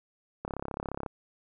click train, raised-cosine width 1 ms, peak -20 dBFS, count 22, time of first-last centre 0.45-1.062 s, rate 34.3 Hz, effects none

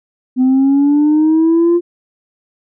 sine linear sweep, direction up, 252.5 to 349.2 Hz, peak -6 dBFS, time 0.36-1.81 s, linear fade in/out 50 ms, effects tanh soft clip ceiling -6 dBFS

